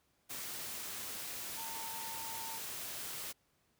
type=tone in noise; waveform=sine; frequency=904 Hz; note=A5; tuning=47 cents sharp; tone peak=-46 dBFS; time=1.56-2.59 s; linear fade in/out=20 ms; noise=white; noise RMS=-43 dBFS; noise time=0.29-3.33 s; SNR=-6 dB; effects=pink hiss -75 dBFS RMS until 3.79 s + high-pass 60 Hz 12 dB/octave